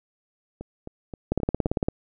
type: two click trains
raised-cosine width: 2 ms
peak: -22 / -9 dBFS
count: 5 / 11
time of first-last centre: 0.61-1.665 / 1.32-1.885 s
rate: 3.79 / 17.7 Hz
effects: none